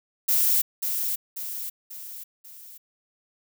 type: noise with echo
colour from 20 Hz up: violet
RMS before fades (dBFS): -21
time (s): 0.28-0.62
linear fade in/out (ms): 10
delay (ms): 540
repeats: 4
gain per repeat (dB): -6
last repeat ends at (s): 2.78
effects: none